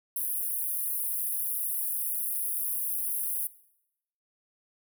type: high-pass noise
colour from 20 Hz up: pink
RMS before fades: -31 dBFS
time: 0.16-3.47 s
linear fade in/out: 2 ms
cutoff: 9800 Hz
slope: 96 dB/octave
effects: noise-tail reverb RT60 0.8 s tail -19 dB re dry